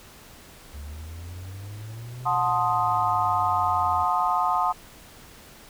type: exponential two-way sweep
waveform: triangle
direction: up then down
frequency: 70 to 128.2 to 85.3 Hz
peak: -33 dBFS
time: 0.73-4.05 s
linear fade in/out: 20 ms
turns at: 2.28 s
type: chord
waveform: sine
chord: F# diminished seventh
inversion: none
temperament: equal with one note detuned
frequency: 724.8 / 880 / 1046.5 / 1244.5 Hz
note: F#5 / A5 / C6 / Eb6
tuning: -36 / 0 / 0 / 0 cents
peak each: -26 dBFS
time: 2.25-4.73 s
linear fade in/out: 20 ms
effects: pink hiss -48 dBFS RMS until 5.69 s